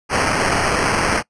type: noise with sample-and-hold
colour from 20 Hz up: white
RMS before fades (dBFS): -18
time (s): 0.09-1.23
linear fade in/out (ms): 50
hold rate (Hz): 3675
effects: noise-tail reverb RT60 0.1 s tail -22 dB re dry + resampled to 22050 Hz